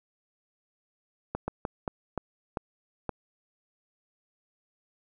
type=slowing click train; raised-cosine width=1 ms; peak=-16 dBFS; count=7; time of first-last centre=1.35-3.093 s; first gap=130 ms; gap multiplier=1.32; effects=none